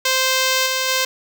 5% pulse tone with level steps, 521 Hz, C5, 7 cents flat, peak -4 / -7 / -5 dBFS, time 0.05-1.05 s, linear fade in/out 5 ms, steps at 0.66 / 0.88 s, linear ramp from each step 5 ms, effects none

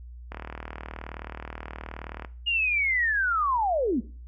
click train, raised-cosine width 0.5 ms, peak -21 dBFS, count 76, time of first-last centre 0.32-2.248 s, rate 38.9 Hz
sine linear sweep, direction down, 2863 to 198 Hz, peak -22 dBFS, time 2.46-4.01 s, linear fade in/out 20 ms
effects noise-tail reverb RT60 0.4 s tail -18 dB re dry + added 60 Hz sine -40 dBFS peak until 4.27 s

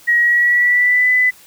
sine tone with pitch glide, 1900 to 2001 Hz, A#6 to B6, +33 to +22 cents, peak -10 dBFS, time 0.07-1.31 s, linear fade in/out 20 ms, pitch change +89 cents, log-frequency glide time 0.19-1.1 s, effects white hiss -45 dBFS RMS until 1.46 s

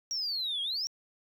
sine exponential two-way sweep, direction down then up, 5690 to 3220 to 5690 Hz, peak -29 dBFS, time 0.11-0.87 s, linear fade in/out 0 ms, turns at 0.62 s, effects tanh soft clip ceiling -27 dBFS

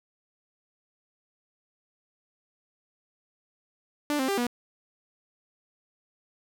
sawtooth tone with pitch steps, 294.4 / 263.2 / 396.2 / 242.2 Hz, D4 / C4 / G4 / B3, +4 / +10 / +18 / -34 cents, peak -21 dBFS, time 4.1-4.468 s, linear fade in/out 0 ms, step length 92 ms, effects none

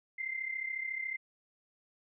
sine tone pair together, 2059 / 2093 Hz, C7 / C7, -28 / 0 cents, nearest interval unison, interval 28 cents, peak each -40 / -36 dBFS, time 0.18-1.17 s, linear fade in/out 10 ms, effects none

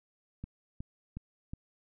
click train, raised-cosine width 5 ms, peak -27 dBFS, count 4, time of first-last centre 0.44-1.535 s, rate 2.74 Hz, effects none

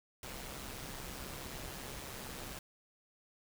pink noise with amplitude modulation, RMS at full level -43 dBFS, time 0.23-2.59 s, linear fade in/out 2 ms, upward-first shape sine, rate 134 Hz, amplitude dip 50%, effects none

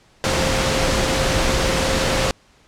sine tone in noise, 528 Hz, C5, 16 cents sharp, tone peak -24 dBFS, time 0.24-2.31 s, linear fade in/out 0 ms, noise pink, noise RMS -19 dBFS, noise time 0.24-2.31 s, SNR -8 dB, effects pink hiss -54 dBFS RMS until 2.67 s + low-pass 7000 Hz 12 dB/octave

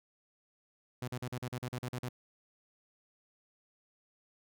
sawtooth tone bursts, 124.5 Hz, B2, 14 cents sharp, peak -32 dBFS, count 11, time 1.02-2.089 s, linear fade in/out 5 ms, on 59 ms, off 42 ms, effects none

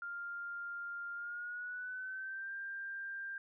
sine tone with pitch glide, 1399 to 1588.6 Hz, F6 to G6, +3 to +23 cents, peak -40 dBFS, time 0.02-3.38 s, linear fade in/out 2 ms, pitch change +220 cents, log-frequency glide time 1.14-2.54 s, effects none

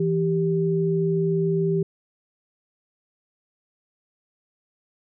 sine tone pair together, 164.81 / 392 Hz, E3 / G4, 0 / 0 cents, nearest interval octave + minor third, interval 1500 cents, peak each -22 dBFS, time 0-1.83 s, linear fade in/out 5 ms, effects none

